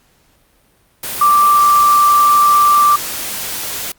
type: tone in noise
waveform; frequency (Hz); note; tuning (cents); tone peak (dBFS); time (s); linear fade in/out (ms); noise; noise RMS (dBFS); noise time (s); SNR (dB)
sine; 1174.7; D6; 0; -7; 1.21-2.96; 5; white; -23; 1.03-3.92; +13
effects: pink hiss -55 dBFS RMS until 3.98 s + Opus 48 kbps